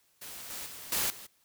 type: noise with level steps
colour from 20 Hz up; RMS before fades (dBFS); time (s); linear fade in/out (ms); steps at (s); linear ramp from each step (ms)
white; -44 / -40 / -45 / -30 / -47; 0.21-1.27; 10; 0.5 / 0.66 / 0.92 / 1.1; 2
effects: white hiss -69 dBFS RMS until 1.44 s